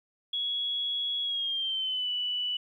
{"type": "tone with pitch glide", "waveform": "sine", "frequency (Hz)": [3347, 2965], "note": ["G#7", "F#7"], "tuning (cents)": [13, 3], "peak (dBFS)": -28, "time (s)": [0.33, 2.57], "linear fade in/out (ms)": 5, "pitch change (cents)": -210, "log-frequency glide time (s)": [1.22, 2.1], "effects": ["11-bit"]}